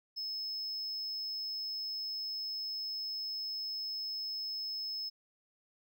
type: tone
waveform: triangle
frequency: 5200 Hz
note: E8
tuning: 24 cents flat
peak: -35 dBFS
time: 0.16-5.1 s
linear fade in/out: 20 ms
effects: none